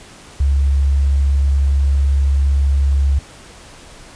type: tone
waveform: sine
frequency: 69.3 Hz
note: C#2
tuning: in tune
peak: -11 dBFS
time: 0.4-3.19 s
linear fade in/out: 5 ms
effects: pink hiss -40 dBFS RMS until 4.15 s + resampled to 22050 Hz